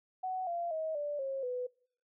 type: tone with pitch steps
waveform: sine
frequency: 746 / 688 / 634.6 / 585.3 / 539.8 / 497.9 Hz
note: F#5 / F5 / D#5 / D5 / C#5 / B4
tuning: +14 / -26 / +34 / -6 / -46 / +14 cents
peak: -33 dBFS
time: 0.23-1.67 s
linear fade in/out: 10 ms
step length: 240 ms
effects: noise-tail reverb RT60 0.6 s tail -25 dB re dry